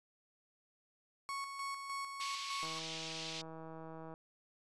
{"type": "tone with tremolo", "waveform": "35% pulse", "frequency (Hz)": 1106, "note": "C#6", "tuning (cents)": -4, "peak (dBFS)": -37, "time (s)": [1.29, 2.79], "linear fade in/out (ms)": 0, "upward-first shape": "square", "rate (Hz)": 3.3, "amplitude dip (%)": 45}
{"type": "band-pass noise", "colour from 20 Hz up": "pink", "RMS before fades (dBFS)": -45, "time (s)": [2.2, 3.42], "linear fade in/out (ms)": 10, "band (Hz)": [2600, 5600], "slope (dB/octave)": 24}
{"type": "click train", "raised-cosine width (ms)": 1, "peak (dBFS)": -36, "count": 244, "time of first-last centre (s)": [2.63, 4.139], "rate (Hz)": 161}
{"effects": ["resampled to 24000 Hz"]}